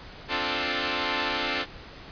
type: chord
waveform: 5% pulse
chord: D minor seventh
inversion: third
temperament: equal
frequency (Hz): 261.6 / 293.7 / 349.2 / 440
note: C4 / D4 / F4 / A4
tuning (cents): 0 / 0 / 0 / 0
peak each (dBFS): -20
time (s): 0.28-1.66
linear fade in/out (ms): 50
effects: pink hiss -44 dBFS RMS until 2.11 s + resampled to 11025 Hz